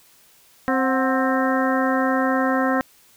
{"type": "harmonic tone with a mistuned harmonic", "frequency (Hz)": 263.4, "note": "C4", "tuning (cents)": 12, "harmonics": [1, 2, 3, 4, 5, 6, 7], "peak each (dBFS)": [-21, -24, -26, -27, -28, -29, -29], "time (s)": [0.68, 2.81], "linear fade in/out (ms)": 0, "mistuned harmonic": 3, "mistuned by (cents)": -100, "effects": ["white hiss -54 dBFS RMS until 3.16 s"]}